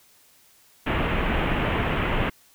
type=low-pass noise; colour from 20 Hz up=pink; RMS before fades=-24 dBFS; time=0.86-2.3 s; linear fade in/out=10 ms; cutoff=3000 Hz; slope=48 dB/octave; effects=white hiss -57 dBFS RMS until 2.54 s